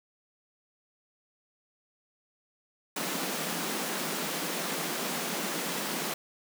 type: high-pass noise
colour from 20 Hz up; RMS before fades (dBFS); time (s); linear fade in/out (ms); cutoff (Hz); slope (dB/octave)
pink; -33; 2.96-6.14; 5; 160; 96
effects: none